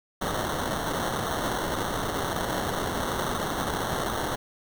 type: noise with sample-and-hold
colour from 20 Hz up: blue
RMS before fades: -29 dBFS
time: 0.21-4.36 s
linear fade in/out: 10 ms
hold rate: 2450 Hz
effects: none